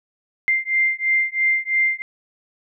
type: beating tone pair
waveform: sine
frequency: 2093 / 2096 Hz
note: C7 / C7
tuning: 0 / +2 cents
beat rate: 3 Hz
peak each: -20 dBFS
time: 0.48-2.02 s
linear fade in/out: 0 ms
effects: none